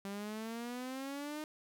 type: exponential sweep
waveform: sawtooth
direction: up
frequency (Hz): 196 to 309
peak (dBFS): -36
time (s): 0.05-1.44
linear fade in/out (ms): 0
effects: none